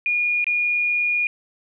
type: tone with dropouts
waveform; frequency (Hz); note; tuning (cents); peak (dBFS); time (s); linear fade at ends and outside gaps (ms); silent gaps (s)
sine; 2436; D#7; -37; -18; 0.06-1.27; 1; 0.443-0.467
effects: none